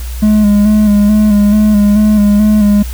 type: tone with vibrato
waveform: triangle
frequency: 209 Hz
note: G#3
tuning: 11 cents sharp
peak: -3 dBFS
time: 0.22-2.83 s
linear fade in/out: 10 ms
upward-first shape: square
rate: 2.3 Hz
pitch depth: 29 cents each way
effects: added 60 Hz sine -18 dBFS peak until 2.93 s + white hiss -32 dBFS RMS until 2.93 s